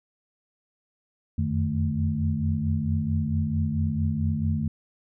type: tone cluster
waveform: sine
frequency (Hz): 85.8 / 90.3 / 152.5 / 219.9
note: F2 / F#2 / D#3 / A3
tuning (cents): -30 / -42 / -34 / -1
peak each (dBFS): -29 / -28 / -28 / -28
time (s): 1.38-4.68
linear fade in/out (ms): 5
effects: none